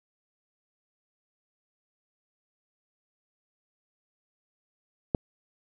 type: click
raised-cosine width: 2 ms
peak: -10 dBFS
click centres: 5.148 s
effects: none